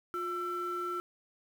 sine tone pair together, 354.6 / 1338.8 Hz, F4 / E6, +26 / +26 cents, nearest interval octave + major seventh, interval 2300 cents, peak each -36 / -33 dBFS, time 0.14-1 s, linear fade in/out 0 ms, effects tanh soft clip ceiling -28 dBFS + 9-bit

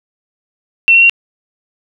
sine tone with pitch steps, 2707 / 2729 / 2751 Hz, E7 / F7 / F7, +45 / -41 / -27 cents, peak -4 dBFS, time 0.88-1.096 s, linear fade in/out 0 ms, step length 72 ms, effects none

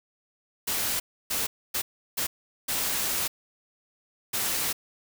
white noise bursts at uneven times, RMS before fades -28 dBFS, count 6, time 0.67-1 / 1.3-1.47 / 1.74-1.82 / 2.17-2.27 / 2.68-3.28 / 4.33-4.73 s, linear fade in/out 10 ms, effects none

